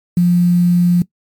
sine tone with quantisation, 175.8 Hz, F3, 12 cents sharp, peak -8 dBFS, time 0.17-1.02 s, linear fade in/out 2 ms, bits 6, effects noise-tail reverb RT60 0.1 s tail -19 dB re dry + MP3 96 kbps

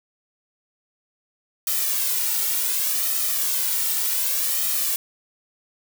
blue noise with flanger, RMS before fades -23 dBFS, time 1.67-4.96 s, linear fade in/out 2 ms, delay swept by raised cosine 1.6 to 2.18 ms, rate 0.67 Hz, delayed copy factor +0.7, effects none

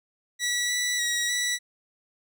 15% pulse tone with pitch steps, 1944 / 1964 / 1911 / 1956 Hz, B6 / B6 / A#6 / B6, -28 / -10 / +43 / -17 cents, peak -18 dBFS, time 0.39-1.59 s, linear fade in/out 50 ms, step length 300 ms, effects none

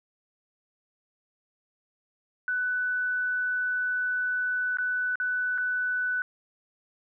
sine tone with dropouts, 1493 Hz, F#6, 15 cents sharp, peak -25 dBFS, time 2.48-6.22 s, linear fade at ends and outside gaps 1 ms, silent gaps 4.771-4.785 / 5.156-5.2 / 5.578-5.582 s, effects none

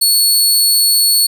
20% pulse tone, 4405 Hz, C#8, 12 cents flat, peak -3 dBFS, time 0.01-1.27 s, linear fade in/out 10 ms, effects none

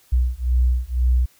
sine beating tone pair, 61 / 63 Hz, B1 / B1, -21 / +35 cents, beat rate 2 Hz, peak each -19 dBFS, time 0.12-1.26 s, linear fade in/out 10 ms, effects white hiss -56 dBFS RMS until 1.39 s

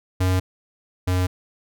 square tone pair in turn, 92.5 / 91.33 Hz, F#2 / F#2, 0 / -22 cents, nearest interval unison, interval 22 cents, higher first, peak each -18 / -19 dBFS, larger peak first, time 0.2-0.4 / 1.07-1.27 s, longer neither, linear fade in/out 10 ms, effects none

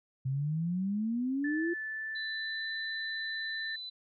sine exponential sweep, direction up, 128.9 to 350 Hz, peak -29 dBFS, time 0.25-1.74 s, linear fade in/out 10 ms
sine tone with pitch glide, 1750 to 1787.8 Hz, A6 to A6, -10 to +27 cents, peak -35 dBFS, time 1.44-3.76 s, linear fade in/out 5 ms, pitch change +37 cents, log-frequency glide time 1.84-2.7 s
sine tone, 4000 Hz, B7, 21 cents sharp, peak -39 dBFS, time 2.15-3.9 s, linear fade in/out 10 ms
effects none

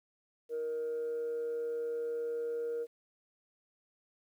sine tone with amplitude modulation, 470 Hz, A#4, 14 cents sharp, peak -30 dBFS, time 0.49-2.87 s, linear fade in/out 50 ms, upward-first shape sine, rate 151 Hz, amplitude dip 35%, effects tanh soft clip ceiling -30 dBFS + 11-bit

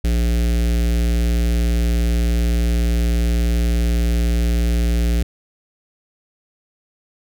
square tone with notch filter, 58.27 Hz, A#1, in tune, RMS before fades -17 dBFS, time 0.04-5.23 s, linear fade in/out 5 ms, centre 1000 Hz, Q 0.71, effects none

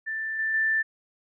sine tone with level steps, 1771 Hz, A6, 11 cents sharp, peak -28 / -24 / -21 dBFS, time 0.06-0.83 s, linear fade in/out 20 ms, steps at 0.39 / 0.54 s, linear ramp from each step 2 ms, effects none

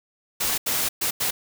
white noise bursts at uneven times, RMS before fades -24 dBFS, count 4, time 0.4-0.58 / 0.66-0.89 / 1.01-1.11 / 1.2-1.31 s, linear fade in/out 10 ms, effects none

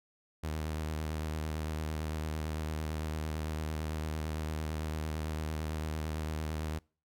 sawtooth tone with vibrato, 77.78 Hz, D#2, in tune, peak -30 dBFS, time 0.43-6.79 s, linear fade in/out 10 ms, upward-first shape triangle, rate 8.9 Hz, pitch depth 42 cents each way, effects noise-tail reverb RT60 0.4 s tail -26 dB re dry

